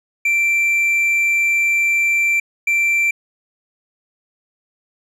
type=tone bursts at uneven times; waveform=triangle; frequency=2349 Hz; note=D7; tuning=in tune; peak=-12 dBFS; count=2; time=0.25-2.4 / 2.67-3.11 s; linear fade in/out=5 ms; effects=resampled to 32000 Hz